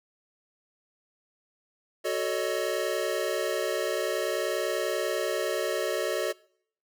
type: chord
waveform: square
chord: D# half-diminished seventh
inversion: first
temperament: equal with one note detuned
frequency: 370 / 440 / 561.8 / 622.3 Hz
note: F#4 / A4 / C#5 / D#5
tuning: 0 / 0 / +23 / 0 cents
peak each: -33 dBFS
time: 2.04-6.33 s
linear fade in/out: 20 ms
effects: noise-tail reverb RT60 0.6 s tail -23 dB re dry